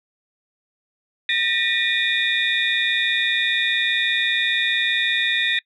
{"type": "tone cluster", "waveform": "sine", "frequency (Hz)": [1813, 1933, 2434, 3525, 3735], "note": ["A#6", "B6", "D#7", "A7", "A#7"], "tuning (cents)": [-49, -38, -39, 2, 3], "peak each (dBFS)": -24, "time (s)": [1.29, 5.59], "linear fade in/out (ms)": 2, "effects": ["noise-tail reverb RT60 0.1 s tail -25 dB re dry", "tanh soft clip ceiling -8 dBFS"]}